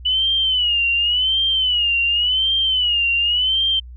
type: tone with vibrato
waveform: sine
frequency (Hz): 2960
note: F#7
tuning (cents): 0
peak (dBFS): -15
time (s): 0.05-3.8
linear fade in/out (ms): 10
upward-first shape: sine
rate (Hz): 0.9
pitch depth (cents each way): 120
effects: added 61 Hz sine -34 dBFS peak until 3.96 s